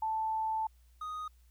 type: tone pair in turn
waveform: sine / triangle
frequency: 880 / 1244.5 Hz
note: A5 / D#6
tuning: 0 / 0 cents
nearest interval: tritone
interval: 600 cents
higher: second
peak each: -30 / -35 dBFS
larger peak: first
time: 0.02-0.67 / 1.01-1.28 s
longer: first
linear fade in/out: 5 ms
effects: added 60 Hz sine -59 dBFS peak until 1.5 s + white hiss -73 dBFS RMS until 1.5 s